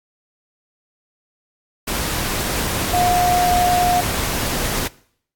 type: tone in noise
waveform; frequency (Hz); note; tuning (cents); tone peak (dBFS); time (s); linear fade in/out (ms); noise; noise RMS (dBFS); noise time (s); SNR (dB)
sine; 715; F5; +41; -15; 2.93-4.01; 10; pink; -22; 1.87-4.88; +4
effects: noise-tail reverb RT60 0.6 s tail -21 dB re dry + AAC 64 kbps